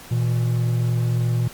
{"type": "tone pair together", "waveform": "triangle", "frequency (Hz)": [118.97, 162.3], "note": ["A#2", "E3"], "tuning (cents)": [36, -27], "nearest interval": "perfect fourth", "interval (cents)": 537, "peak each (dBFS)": [-16, -25], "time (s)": [0.11, 1.48], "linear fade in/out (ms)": 5, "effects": ["pink hiss -41 dBFS RMS until 1.53 s", "MP3 96 kbps"]}